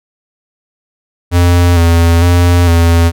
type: tone with vibrato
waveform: square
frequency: 85.9 Hz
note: F2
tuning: 28 cents flat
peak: -6 dBFS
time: 1.31-3.12 s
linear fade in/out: 50 ms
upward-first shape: square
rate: 1.1 Hz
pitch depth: 32 cents each way
effects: none